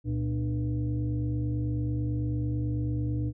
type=tone with frequency modulation; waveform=sine; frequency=116.54 Hz; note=A#2; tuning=in tune; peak=-26 dBFS; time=0.04-3.33 s; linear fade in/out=50 ms; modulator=184 Hz; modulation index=0.91; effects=none